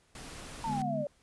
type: noise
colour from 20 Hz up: pink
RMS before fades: -45 dBFS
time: 0.15-0.82 s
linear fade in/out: 2 ms
type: exponential sweep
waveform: sine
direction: down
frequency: 932.3 to 567 Hz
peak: -32 dBFS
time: 0.64-1.07 s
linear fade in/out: 2 ms
type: chord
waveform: sine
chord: G# diminished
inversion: second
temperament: equal with one note detuned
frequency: 146.32 / 207.7 / 246.9 Hz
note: D3 / G#3 / B3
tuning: -6 / 0 / 0 cents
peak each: -37 dBFS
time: 0.65-1.06 s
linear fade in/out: 50 ms
effects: pink hiss -67 dBFS RMS until 1.22 s + resampled to 24000 Hz